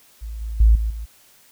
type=tone with level steps; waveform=sine; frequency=55 Hz; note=A1; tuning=in tune; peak=-28 / -25 / -9 / -19 / -27 dBFS; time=0.21-1.06 s; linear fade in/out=20 ms; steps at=0.41 / 0.6 / 0.75 / 0.9 s; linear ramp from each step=5 ms; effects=white hiss -53 dBFS RMS until 1.51 s